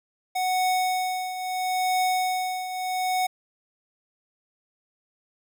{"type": "tone with tremolo", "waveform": "square", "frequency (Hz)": 740, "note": "F#5", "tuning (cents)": 0, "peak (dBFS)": -21, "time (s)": [0.35, 3.27], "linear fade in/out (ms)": 10, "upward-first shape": "triangle", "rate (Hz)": 0.75, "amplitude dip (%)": 70, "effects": []}